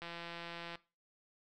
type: click train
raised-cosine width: 0.3 ms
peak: -29 dBFS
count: 126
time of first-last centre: 0.02-0.755 s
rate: 170 Hz
effects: noise-tail reverb RT60 0.3 s tail -19 dB re dry